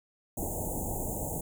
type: band-stop noise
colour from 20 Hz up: pink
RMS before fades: -34 dBFS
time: 0.37-1.41 s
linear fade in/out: 5 ms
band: 900 to 6700 Hz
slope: 96 dB/octave
effects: none